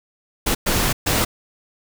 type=noise bursts at uneven times; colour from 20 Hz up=pink; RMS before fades=-19 dBFS; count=3; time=0.46-0.55 / 0.66-0.93 / 1.06-1.25 s; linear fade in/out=10 ms; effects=none